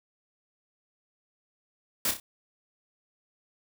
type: noise with echo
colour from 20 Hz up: white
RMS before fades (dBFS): -27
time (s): 2.05-2.11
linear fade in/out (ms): 2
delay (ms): 30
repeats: 3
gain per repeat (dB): -7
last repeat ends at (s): 2.2
effects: none